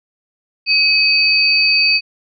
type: tone pair together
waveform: sine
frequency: 2545 / 4579 Hz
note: D#7 / D8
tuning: +39 / -45 cents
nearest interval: minor seventh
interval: 1016 cents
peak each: -13 dBFS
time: 0.66-2.01 s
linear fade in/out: 50 ms
effects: none